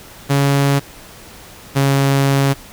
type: tone pair in turn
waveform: sawtooth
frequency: 140 / 137.91 Hz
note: C#3 / C#3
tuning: +18 / -9 cents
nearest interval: unison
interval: 27 cents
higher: first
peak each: -8 dBFS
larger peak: neither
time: 0.29-0.8 / 1.75-2.54 s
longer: second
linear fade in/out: 20 ms
effects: pink hiss -39 dBFS RMS until 2.72 s